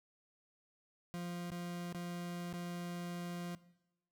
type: tone with dropouts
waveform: 40% pulse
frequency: 174.61 Hz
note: F3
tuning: in tune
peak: -39 dBFS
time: 1.14-3.55 s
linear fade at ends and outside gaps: 0 ms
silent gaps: 1.503-1.518 / 1.926-1.947 / 2.528-2.538 s
effects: noise-tail reverb RT60 0.9 s tail -19 dB re dry